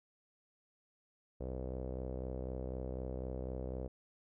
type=tone with low-pass filter; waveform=sawtooth; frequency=64 Hz; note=C2; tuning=38 cents flat; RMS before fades=-41 dBFS; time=1.4-3.88 s; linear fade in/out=10 ms; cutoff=520 Hz; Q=3.7; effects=none